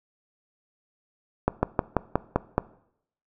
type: slowing click train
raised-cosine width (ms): 1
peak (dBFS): -6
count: 7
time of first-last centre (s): 1.48-2.58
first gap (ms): 150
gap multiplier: 1.08
effects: noise-tail reverb RT60 0.7 s tail -19 dB re dry